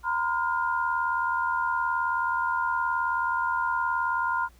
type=tone cluster; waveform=sine; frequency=942 / 1021 / 1416 Hz; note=A#5 / C6 / F6; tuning=+18 / -43 / +23 cents; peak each=-29 / -28 / -28 dBFS; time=0.03-4.49 s; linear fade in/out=50 ms; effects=added 60 Hz sine -53 dBFS peak until 4.59 s + pink hiss -61 dBFS RMS until 4.59 s